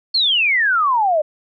sine exponential sweep, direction down, 4405 to 587.3 Hz, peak -13 dBFS, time 0.14-1.22 s, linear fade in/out 10 ms, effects none

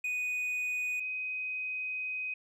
triangle / sine tone pair in turn, 2485 / 2512 Hz, D#7 / D#7, -3 / +16 cents, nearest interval unison, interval 19 cents, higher second, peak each -29 / -33 dBFS, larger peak first, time 0.04-1 / 1-2.34 s, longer second, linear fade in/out 5 ms, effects none

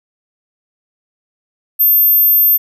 sine tone, 13360 Hz, G#9, 9 cents sharp, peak -7 dBFS, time 1.79-2.58 s, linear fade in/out 20 ms, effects none

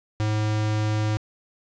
square tone, 107.2 Hz, A2, 45 cents flat, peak -22 dBFS, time 0.2-1.17 s, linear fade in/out 0 ms, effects resampled to 16000 Hz + 10-bit

